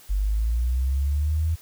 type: linear sweep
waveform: sine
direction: up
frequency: 47 to 82.41 Hz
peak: -20 dBFS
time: 0.09-1.56 s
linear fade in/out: 20 ms
effects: white hiss -50 dBFS RMS until 1.61 s